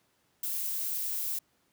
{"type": "noise", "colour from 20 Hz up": "violet", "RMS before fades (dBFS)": -33, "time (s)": [0.43, 1.39], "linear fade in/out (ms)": 5, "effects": ["pink hiss -71 dBFS RMS until 1.72 s", "high-pass 100 Hz 12 dB/octave"]}